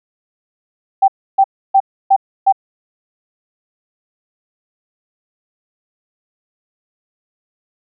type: tone bursts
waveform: sine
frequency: 779 Hz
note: G5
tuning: 11 cents flat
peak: -6 dBFS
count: 5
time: 1.02-2.525 s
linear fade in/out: 10 ms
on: 61 ms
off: 300 ms
effects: none